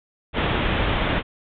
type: low-pass noise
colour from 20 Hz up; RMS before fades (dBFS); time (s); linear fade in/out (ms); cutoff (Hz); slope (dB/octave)
pink; -22; 0.33-1.23; 50; 3600; 96
effects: none